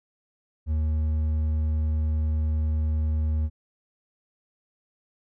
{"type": "tone with hard clipping", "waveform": "triangle", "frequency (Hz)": 77.5, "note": "D#2", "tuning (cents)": -6, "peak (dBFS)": -23, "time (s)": [0.66, 3.5], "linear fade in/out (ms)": 50, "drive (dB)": 7, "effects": []}